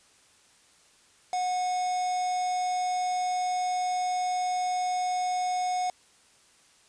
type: tone with quantisation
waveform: triangle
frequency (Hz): 730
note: F#5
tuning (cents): -24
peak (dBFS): -24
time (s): 1.33-5.9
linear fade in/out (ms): 2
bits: 6
effects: white hiss -60 dBFS RMS until 6.88 s + resampled to 22050 Hz